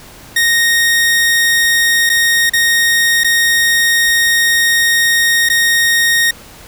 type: tone with dropouts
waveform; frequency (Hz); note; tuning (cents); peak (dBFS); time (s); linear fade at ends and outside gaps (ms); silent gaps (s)
sawtooth; 1860; A#6; -4; -6; 0.36-6.31; 5; 2.094-2.098 / 2.497-2.534 / 3.236-3.244 / 5.489-5.498
effects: pink hiss -37 dBFS RMS until 6.67 s